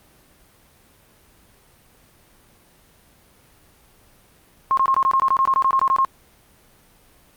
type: tone bursts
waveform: sine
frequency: 1070 Hz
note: C6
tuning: 38 cents sharp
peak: -14 dBFS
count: 16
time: 4.71-6.048 s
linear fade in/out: 0 ms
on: 63 ms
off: 22 ms
effects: pink hiss -54 dBFS RMS until 7.36 s + Opus 32 kbps